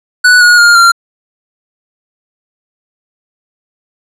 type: tone with pitch steps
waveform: square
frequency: 1480 / 1446.2 / 1413.2 / 1380.9 Hz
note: F#6 / F#6 / F6 / F6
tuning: 0 / -40 / +20 / -20 cents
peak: -3 dBFS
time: 0.24-0.92 s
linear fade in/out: 10 ms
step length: 170 ms
effects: low-pass 9000 Hz 12 dB/octave